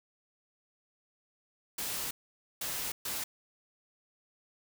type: noise bursts at uneven times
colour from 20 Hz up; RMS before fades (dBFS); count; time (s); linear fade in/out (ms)
white; -36; 3; 1.78-2.11 / 2.61-2.92 / 3.05-3.24; 5
effects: none